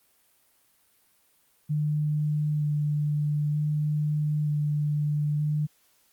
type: tone with vibrato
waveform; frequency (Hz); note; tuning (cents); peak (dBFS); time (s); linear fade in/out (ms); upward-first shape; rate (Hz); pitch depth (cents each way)
sine; 149.4; D3; +30; -23; 1.69-5.67; 20; square; 0.54; 11
effects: white hiss -65 dBFS RMS until 6.12 s + Opus 32 kbps